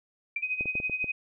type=tone with exponential decay; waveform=sine; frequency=2358 Hz; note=D7; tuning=6 cents sharp; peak=-24 dBFS; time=0.36-0.46 s; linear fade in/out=5 ms; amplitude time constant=21 ms
type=tone with tremolo; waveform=sine; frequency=2511 Hz; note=D#7; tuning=15 cents sharp; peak=-25 dBFS; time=0.42-1.12 s; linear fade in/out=10 ms; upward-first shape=sine; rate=12 Hz; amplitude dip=75%
type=clicks; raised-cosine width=2 ms; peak=-25 dBFS; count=6; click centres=0.609 / 0.657 / 0.754 / 0.801 / 0.897 / 1.043 s
effects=none